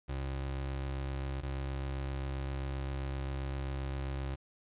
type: tone pair in turn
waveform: 30% pulse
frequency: 67.6 / 67.6 Hz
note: C#2 / C#2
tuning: -43 / -43 cents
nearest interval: unison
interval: 0 cents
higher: neither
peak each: -32 / -32 dBFS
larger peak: neither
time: 0.08-1.42 / 1.42-4.36 s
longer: second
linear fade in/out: 20 ms
effects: resampled to 8000 Hz + 10-bit